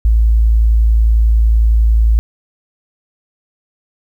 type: tone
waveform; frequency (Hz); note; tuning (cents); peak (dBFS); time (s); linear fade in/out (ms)
sine; 55.5; A1; +16; -7; 0.05-2.19; 0
effects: 8-bit